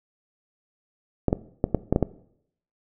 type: clicks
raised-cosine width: 2 ms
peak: -6 dBFS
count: 7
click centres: 1.283 / 1.329 / 1.641 / 1.747 / 1.926 / 1.961 / 2.027 s
effects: noise-tail reverb RT60 0.7 s tail -18 dB re dry